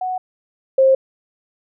sine tone pair in turn, 740 / 531.2 Hz, F#5 / C5, 0 / +26 cents, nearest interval tritone, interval 574 cents, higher first, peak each -20 / -9 dBFS, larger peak second, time 0.01-0.18 / 0.78-0.95 s, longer neither, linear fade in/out 5 ms, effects none

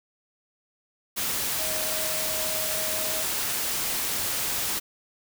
sine tone in noise, 629 Hz, D#5, 19 cents sharp, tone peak -35 dBFS, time 1.58-3.24 s, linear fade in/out 20 ms, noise white, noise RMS -28 dBFS, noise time 1.16-4.8 s, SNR -10 dB, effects none

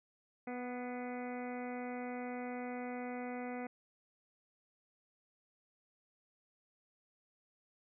harmonic tone with a mistuned harmonic, 246.9 Hz, B3, in tune, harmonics 1 / 2 / 3 / 4 / 5 / 6 / 7 / 8 / 9 / 10, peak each -42 / -45 / -46 / -57 / -56 / -55 / -61 / -53 / -57 / -59 dBFS, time 0.47-3.67 s, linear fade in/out 5 ms, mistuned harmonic 8, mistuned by +34 cents, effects none

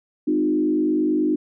sine tone with frequency modulation, 306.6 Hz, D#4, 25 cents flat, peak -17 dBFS, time 0.27-1.36 s, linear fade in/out 10 ms, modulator 49.6 Hz, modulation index 0.96, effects none

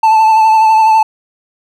triangle tone with vibrato, 879 Hz, A5, 2 cents flat, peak -3 dBFS, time 0.03-1.03 s, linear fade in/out 5 ms, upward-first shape sine, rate 12 Hz, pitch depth 25 cents each way, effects none

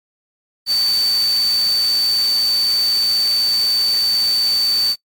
sine tone in noise, 4556 Hz, C#8, 47 cents sharp, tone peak -14 dBFS, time 0.66-4.96 s, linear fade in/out 50 ms, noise white, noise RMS -29 dBFS, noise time 0.66-4.96 s, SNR +12 dB, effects noise-tail reverb RT60 0.1 s tail -22 dB re dry + MP3 96 kbps

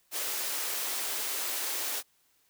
white high-pass noise, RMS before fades -33 dBFS, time 0.11-2.03 s, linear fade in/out 50 ms, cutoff 310 Hz, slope 24 dB/octave, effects white hiss -69 dBFS RMS until 2.49 s

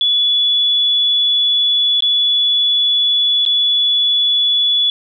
sine tone with dropouts, 3422 Hz, A7, 49 cents flat, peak -11 dBFS, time 0.01-4.9 s, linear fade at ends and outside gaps 1 ms, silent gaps 2.006-2.023 / 3.452-3.462 s, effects none

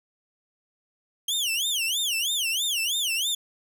sawtooth tone with vibrato, 3107 Hz, G7, 16 cents flat, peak -21 dBFS, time 1.28-3.35 s, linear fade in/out 5 ms, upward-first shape sine, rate 3.1 Hz, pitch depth 280 cents each way, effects none

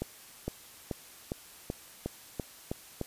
accelerating click train, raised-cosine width 2 ms, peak -19 dBFS, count 9, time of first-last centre 0.02-3.013 s, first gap 460 ms, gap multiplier 0.94, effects white hiss -52 dBFS RMS until 3.06 s + resampled to 32000 Hz

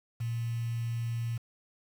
sine tone with quantisation, 116.54 Hz, A#2, in tune, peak -30 dBFS, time 0.2-1.38 s, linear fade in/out 10 ms, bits 8, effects none

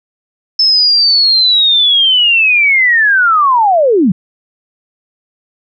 sine linear sweep, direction down, 5274 to 161.3 Hz, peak -6 dBFS, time 0.59-4.12 s, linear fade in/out 5 ms, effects none

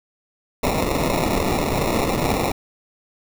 white noise with sample-and-hold, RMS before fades -21 dBFS, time 0.63-2.52 s, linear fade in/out 5 ms, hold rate 1575 Hz, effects none

